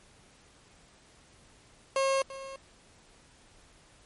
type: tone with echo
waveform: 30% pulse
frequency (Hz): 540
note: C#5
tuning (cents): -45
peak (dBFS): -22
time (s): 1.96-2.22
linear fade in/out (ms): 2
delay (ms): 340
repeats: 1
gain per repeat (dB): -15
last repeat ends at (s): 2.56
effects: pink hiss -59 dBFS RMS until 4.05 s + MP3 48 kbps